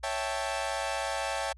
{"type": "chord", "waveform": "sawtooth", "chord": "A dominant seventh", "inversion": "first", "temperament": "equal", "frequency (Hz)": [554.4, 659.3, 784, 880], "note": ["C#5", "E5", "G5", "A5"], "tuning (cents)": [0, 0, 0, 0], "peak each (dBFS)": -32, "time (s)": [0.03, 1.53], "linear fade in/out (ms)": 10, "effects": ["added 60 Hz sine -49 dBFS peak until 1.57 s", "resampled to 24000 Hz"]}